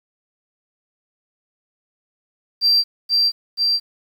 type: tone with echo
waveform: sine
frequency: 4710 Hz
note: D8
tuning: 4 cents sharp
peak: -10 dBFS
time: 2.61-2.84 s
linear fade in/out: 50 ms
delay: 480 ms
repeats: 2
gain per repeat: -2 dB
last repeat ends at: 3.8 s
effects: tanh soft clip ceiling -10 dBFS + 8-bit